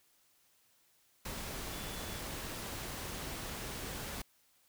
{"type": "tone in noise", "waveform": "sine", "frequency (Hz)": 3449, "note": "A7", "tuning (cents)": -35, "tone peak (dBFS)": -53, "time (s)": [1.72, 2.2], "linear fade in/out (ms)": 5, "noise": "pink", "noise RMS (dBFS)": -42, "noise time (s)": [1.25, 4.22], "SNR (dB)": -14, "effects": ["white hiss -70 dBFS RMS until 4.68 s"]}